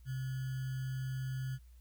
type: tone with sample-and-hold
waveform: sine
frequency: 130.81 Hz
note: C3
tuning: in tune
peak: -35 dBFS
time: 0.05-1.59 s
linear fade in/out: 50 ms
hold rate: 1575 Hz
effects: added 60 Hz sine -54 dBFS peak until 1.8 s + white hiss -73 dBFS RMS until 1.8 s